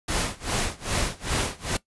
pink noise with tremolo, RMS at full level -24 dBFS, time 0.08-1.77 s, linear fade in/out 5 ms, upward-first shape sine, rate 2.5 Hz, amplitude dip 95%, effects noise-tail reverb RT60 0.1 s tail -18 dB re dry + resampled to 24000 Hz

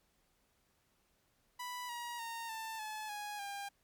sawtooth tone with pitch steps, 987.8 / 954.2 / 921.6 / 890.3 / 859.9 / 830.6 / 802.3 Hz, B5 / A#5 / A#5 / A5 / A5 / G#5 / G5, 0 / +40 / -20 / +20 / -40 / 0 / +40 cents, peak -37 dBFS, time 1.59-3.69 s, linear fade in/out 10 ms, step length 300 ms, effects pink hiss -75 dBFS RMS until 3.83 s + MP3 96 kbps

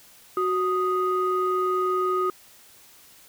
sine tone pair together, 370 / 1244.5 Hz, F#4 / D#6, 0 / 0 cents, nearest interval octave + major sixth, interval 2100 cents, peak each -23 dBFS, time 0.37-2.3 s, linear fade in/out 2 ms, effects tanh soft clip ceiling -15 dBFS + white hiss -52 dBFS RMS until 3.28 s

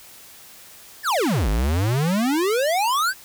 square exponential two-way sweep, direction down then up, 1878 to 48.99 to 1636 Hz, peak -19 dBFS, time 1.03-3.14 s, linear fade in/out 50 ms, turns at 1.49 s, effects white hiss -45 dBFS RMS until 3.24 s

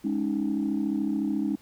sine chord, Ab suspended fourth, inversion none, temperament equal, 207.7 / 277.2 / 311.1 Hz, Ab3 / Db4 / Eb4, 0 / 0 / 0 cents, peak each -28 dBFS, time 0.04-1.56 s, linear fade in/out 10 ms, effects tanh soft clip ceiling -18 dBFS + pink hiss -58 dBFS RMS until 1.61 s

